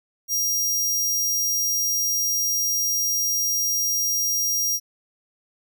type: tone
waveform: sawtooth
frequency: 5700 Hz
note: F8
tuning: 34 cents sharp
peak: -18 dBFS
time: 0.28-4.8 s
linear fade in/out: 50 ms
effects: none

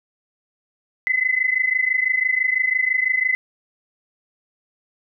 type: tone pair together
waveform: sine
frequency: 2016 / 2042 Hz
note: B6 / C7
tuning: +35 / -43 cents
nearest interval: unison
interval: 22 cents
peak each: -20 dBFS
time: 1.07-3.35 s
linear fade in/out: 0 ms
effects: none

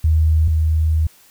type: tone pair in turn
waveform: sine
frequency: 79 / 79 Hz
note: D#2 / D#2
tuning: +27 / +27 cents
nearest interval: unison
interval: 0 cents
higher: neither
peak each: -11 / -13 dBFS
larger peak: first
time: 0.04-0.48 / 0.48-1.07 s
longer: second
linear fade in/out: 5 ms
effects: white hiss -50 dBFS RMS until 1.3 s

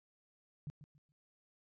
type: tone with echo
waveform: sine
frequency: 146.83 Hz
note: D3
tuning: in tune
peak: -40 dBFS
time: 0.67-0.7 s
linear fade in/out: 0 ms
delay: 140 ms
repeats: 3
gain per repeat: -12 dB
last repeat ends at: 1.12 s
effects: resampled to 16000 Hz

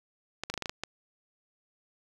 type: clicks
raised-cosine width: 0.2 ms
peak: -16 dBFS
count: 8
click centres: 0.436 / 0.5 / 0.54 / 0.577 / 0.623 / 0.658 / 0.695 / 0.836 s
effects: 7-bit

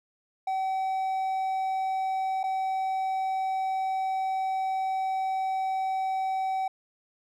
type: tone with dropouts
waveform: triangle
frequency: 763 Hz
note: G5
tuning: 47 cents flat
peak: -24 dBFS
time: 0.47-6.68 s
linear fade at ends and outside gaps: 5 ms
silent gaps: 2.432-2.438 s
effects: none

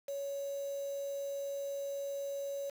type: tone with quantisation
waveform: sine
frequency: 559 Hz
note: C#5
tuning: 14 cents sharp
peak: -36 dBFS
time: 0.08-2.7 s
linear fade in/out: 5 ms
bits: 8
effects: none

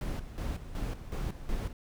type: noise with tremolo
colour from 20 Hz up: brown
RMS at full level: -33 dBFS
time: 0.01-1.73 s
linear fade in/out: 2 ms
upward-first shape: square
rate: 2.7 Hz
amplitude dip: 70%
effects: none

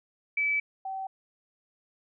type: tone pair in turn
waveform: sine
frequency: 2302 / 768.2 Hz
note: D7 / G5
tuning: -35 / -35 cents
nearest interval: octave + perfect fifth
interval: 1900 cents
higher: first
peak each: -24 / -32 dBFS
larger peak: first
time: 0.37-0.6 / 0.85-1.07 s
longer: first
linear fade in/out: 5 ms
effects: none

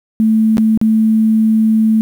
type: tone with dropouts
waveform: sine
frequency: 220 Hz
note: A3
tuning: in tune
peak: -8 dBFS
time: 0.2-2.01 s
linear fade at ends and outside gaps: 0 ms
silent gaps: 0.571-0.581 / 0.775-0.814 s
effects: 7-bit

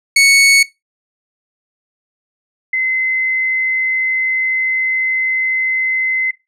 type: tone pair in turn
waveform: sawtooth / sine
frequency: 2217 / 2053 Hz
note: C#7 / C7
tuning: 0 / -33 cents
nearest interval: minor second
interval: 133 cents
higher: first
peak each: -3 / -13 dBFS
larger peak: first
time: 0.16-0.63 / 2.73-6.31 s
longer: second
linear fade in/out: 5 ms
effects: noise-tail reverb RT60 0.2 s tail -19 dB re dry + low-pass 10000 Hz 12 dB/octave

